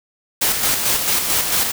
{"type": "noise with tremolo", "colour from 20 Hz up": "white", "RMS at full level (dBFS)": -17, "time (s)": [0.41, 1.72], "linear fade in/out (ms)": 10, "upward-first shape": "square", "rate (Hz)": 4.5, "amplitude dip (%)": 40, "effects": []}